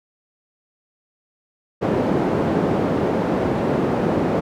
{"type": "band-pass noise", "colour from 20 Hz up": "white", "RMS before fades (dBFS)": -20, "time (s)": [1.81, 4.41], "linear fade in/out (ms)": 20, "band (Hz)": [130, 450], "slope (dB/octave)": 12, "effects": []}